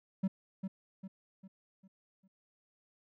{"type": "tone with echo", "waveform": "triangle", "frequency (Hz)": 191.2, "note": "G3", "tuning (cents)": -43, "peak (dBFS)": -26, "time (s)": [0.23, 0.28], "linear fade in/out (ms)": 10, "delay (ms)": 400, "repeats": 5, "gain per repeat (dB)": -7, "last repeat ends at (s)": 2.28, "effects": []}